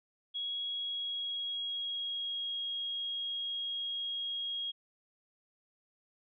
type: tone with pitch glide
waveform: sine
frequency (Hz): 3322 to 3278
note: G#7 to G#7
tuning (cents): 0 to -23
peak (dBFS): -34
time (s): 0.34-4.72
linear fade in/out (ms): 20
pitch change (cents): -23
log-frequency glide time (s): 0.63-2.62
effects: none